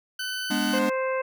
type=tone; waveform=20% pulse; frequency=1508 Hz; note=F#6; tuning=32 cents sharp; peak=-24 dBFS; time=0.19-0.79 s; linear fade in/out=5 ms
type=chord; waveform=square; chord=G# diminished; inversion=none; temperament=equal; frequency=207.7 / 246.9 / 293.7 Hz; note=G#3 / B3 / D4; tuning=0 / 0 / 0 cents; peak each=-29 dBFS; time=0.5-0.9 s; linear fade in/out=10 ms
type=harmonic tone; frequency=523.3 Hz; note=C5; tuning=in tune; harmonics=1 / 2 / 3 / 4 / 5; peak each=-25 / -31 / -35 / -37 / -39 dBFS; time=0.73-1.22 s; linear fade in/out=10 ms
effects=none